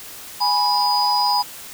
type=tone cluster; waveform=sine; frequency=826 / 985 / 4949 Hz; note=G#5 / B5 / D#8; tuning=-10 / -5 / -10 cents; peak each=-20 dBFS; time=0.4-1.43 s; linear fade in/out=20 ms; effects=white hiss -37 dBFS RMS until 1.73 s